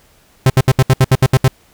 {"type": "tone bursts", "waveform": "45% pulse", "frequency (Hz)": 130.81, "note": "C3", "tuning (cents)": 0, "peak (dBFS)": -6, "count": 10, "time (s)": [0.46, 1.48], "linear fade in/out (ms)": 2, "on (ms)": 39, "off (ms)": 70, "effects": ["pink hiss -51 dBFS RMS until 1.73 s"]}